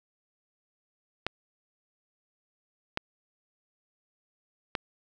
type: clicks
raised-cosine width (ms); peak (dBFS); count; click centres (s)
0.3; -12; 3; 1.266 / 2.974 / 4.752
effects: none